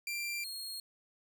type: tone pair in turn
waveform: sawtooth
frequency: 2368 / 4268 Hz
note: D7 / C8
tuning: +14 / +34 cents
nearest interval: minor seventh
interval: 1020 cents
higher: second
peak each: -32 / -37 dBFS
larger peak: first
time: 0.07-0.44 / 0.44-0.8 s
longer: first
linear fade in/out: 2 ms
effects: none